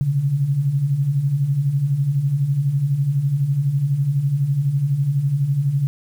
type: beating tone pair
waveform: sine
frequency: 130.81 / 142.81 Hz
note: C3 / D3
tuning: 0 / -48 cents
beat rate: 12 Hz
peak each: -24 / -17 dBFS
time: 0.01-5.87 s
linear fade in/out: 0 ms
effects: 8-bit